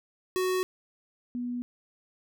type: tone pair in turn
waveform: square / sine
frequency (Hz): 370.2 / 244.1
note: F#4 / B3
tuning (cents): +1 / -20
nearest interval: perfect fifth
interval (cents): 721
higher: first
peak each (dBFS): -26 / -30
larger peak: first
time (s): 0.36-0.63 / 1.35-1.62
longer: neither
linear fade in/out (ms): 0
effects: none